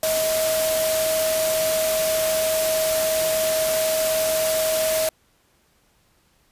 sine tone in noise, 635 Hz, D#5, 35 cents sharp, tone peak -20 dBFS, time 0.03-5.09 s, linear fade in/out 2 ms, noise white, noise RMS -25 dBFS, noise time 0.03-5.09 s, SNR +2 dB, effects pink hiss -62 dBFS RMS until 6.51 s + resampled to 32000 Hz

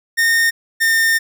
45% pulse tone pair in turn, 1833 / 1816.1 Hz, A#6 / A#6, -30 / -46 cents, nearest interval unison, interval 16 cents, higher first, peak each -12 / -12 dBFS, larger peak neither, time 0.17-0.51 / 0.8-1.19 s, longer second, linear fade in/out 20 ms, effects none

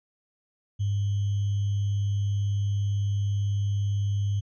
sine tone with sample-and-hold, 101 Hz, G#2, 48 cents flat, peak -23 dBFS, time 0.79-4.41 s, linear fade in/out 20 ms, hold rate 3150 Hz, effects resampled to 16000 Hz

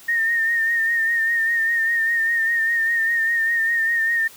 sine tone with vibrato, 1833 Hz, A#6, 30 cents flat, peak -17 dBFS, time 0.08-4.28 s, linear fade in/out 10 ms, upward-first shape sine, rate 5 Hz, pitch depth 38 cents each way, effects white hiss -45 dBFS RMS until 4.36 s

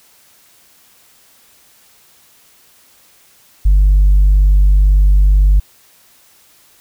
sine tone, 49 Hz, G1, in tune, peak -4 dBFS, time 3.65-5.6 s, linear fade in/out 10 ms, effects tanh soft clip ceiling -4 dBFS + white hiss -49 dBFS RMS until 6.8 s

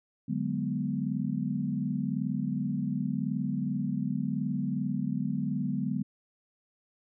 sine chord, G# half-diminished seventh, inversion second, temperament equal, 146.83 / 185 / 207.7 / 246.9 Hz, D3 / F#3 / G#3 / B3, 0 / 0 / 0 / 0 cents, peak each -34 / -34 / -33 / -33 dBFS, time 0.28-6.03 s, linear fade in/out 10 ms, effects none

